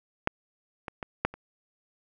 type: clicks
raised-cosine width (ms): 0.5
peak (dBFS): -8 / -20 / -19 / -8 / -27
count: 5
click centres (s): 0.274 / 0.882 / 1.028 / 1.25 / 1.34
effects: none